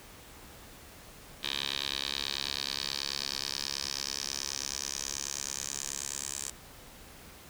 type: tone with band-pass filter sweep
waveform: 10% pulse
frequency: 69.3 Hz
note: C#2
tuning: in tune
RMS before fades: -36 dBFS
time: 1.43-6.5 s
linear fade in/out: 5 ms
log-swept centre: 3600 to 7600 Hz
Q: 3.6
effects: pink hiss -51 dBFS RMS until 7.49 s